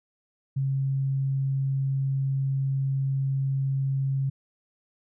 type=tone; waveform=sine; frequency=135.7 Hz; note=C#3; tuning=36 cents flat; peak=-23 dBFS; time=0.56-4.3 s; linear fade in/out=10 ms; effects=none